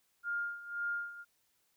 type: tone with tremolo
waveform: sine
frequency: 1409 Hz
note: F6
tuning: 15 cents sharp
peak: -32 dBFS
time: 0.23-1.25 s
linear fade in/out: 50 ms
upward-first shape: sine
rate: 1.9 Hz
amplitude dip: 80%
effects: white hiss -75 dBFS RMS until 1.76 s

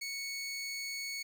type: tone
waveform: 20% pulse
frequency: 2217 Hz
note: C#7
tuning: in tune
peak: -32 dBFS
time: 0.01-1.23 s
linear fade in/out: 10 ms
effects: none

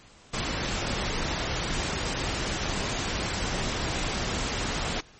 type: noise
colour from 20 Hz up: pink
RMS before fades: -29 dBFS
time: 0.33-5.01 s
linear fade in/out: 10 ms
effects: pink hiss -53 dBFS RMS until 5.19 s + MP3 32 kbps

